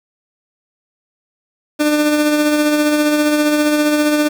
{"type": "tone with tremolo", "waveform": "30% pulse", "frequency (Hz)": 299.1, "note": "D4", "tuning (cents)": 32, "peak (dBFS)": -8, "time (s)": [1.79, 4.29], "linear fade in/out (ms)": 20, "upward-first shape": "sine", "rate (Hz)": 15, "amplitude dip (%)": 35, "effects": ["7-bit"]}